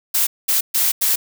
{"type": "noise bursts at uneven times", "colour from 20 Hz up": "blue", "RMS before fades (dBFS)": -17, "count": 4, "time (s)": [[0.14, 0.27], [0.48, 0.61], [0.74, 0.92], [1.01, 1.16]], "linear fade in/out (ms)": 10, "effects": []}